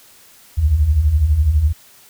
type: beating tone pair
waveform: sine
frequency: 66.3 / 78.3 Hz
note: C2 / D#2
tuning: +23 / +11 cents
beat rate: 12 Hz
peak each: -19 / -12 dBFS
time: 0.57-1.73 s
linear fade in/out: 20 ms
effects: white hiss -47 dBFS RMS until 2.09 s